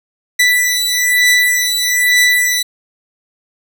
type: beating tone pair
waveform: sawtooth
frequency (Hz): 1975.5 / 1976.6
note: B6 / B6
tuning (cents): 0 / +1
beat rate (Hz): 1.1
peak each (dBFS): -10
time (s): 0.39-2.63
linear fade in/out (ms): 10
effects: none